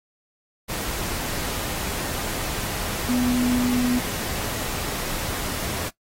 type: tone in noise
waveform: sine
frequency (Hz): 246.9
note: B3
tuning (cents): 0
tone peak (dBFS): -19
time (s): 3.08-4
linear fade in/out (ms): 20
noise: pink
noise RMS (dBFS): -29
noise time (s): 0.68-5.9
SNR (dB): +7
effects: noise-tail reverb RT60 0.1 s tail -17 dB re dry + AAC 48 kbps

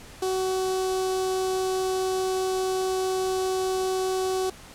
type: tone with notch filter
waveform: sawtooth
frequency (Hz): 375.4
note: F#4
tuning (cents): +25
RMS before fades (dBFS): -26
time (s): 0.22-4.5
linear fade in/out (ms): 5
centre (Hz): 2000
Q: 0.68
effects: pink hiss -46 dBFS RMS until 4.74 s + low-pass 11000 Hz 12 dB/octave

